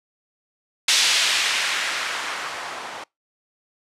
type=noise with low-pass filter sweep; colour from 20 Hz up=violet; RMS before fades=-23 dBFS; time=0.88-3.04 s; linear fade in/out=5 ms; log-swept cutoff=3700 to 790 Hz; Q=0.99; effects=noise-tail reverb RT60 0.2 s tail -26 dB re dry + low-pass 10000 Hz 12 dB/octave